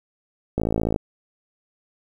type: click train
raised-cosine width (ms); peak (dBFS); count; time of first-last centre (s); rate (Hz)
2; -9; 22; 0.58-0.961; 55.1
effects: 8-bit